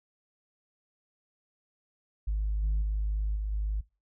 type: tone with level steps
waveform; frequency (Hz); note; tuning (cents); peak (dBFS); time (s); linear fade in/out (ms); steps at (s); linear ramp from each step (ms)
sine; 51.91; G#1; 0; -25 / -22 / -25 / -28 / -26; 2.27-3.81; 10; 2.62 / 2.81 / 3.35 / 3.51; 20
effects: noise-tail reverb RT60 0.3 s tail -24 dB re dry + tanh soft clip ceiling -23 dBFS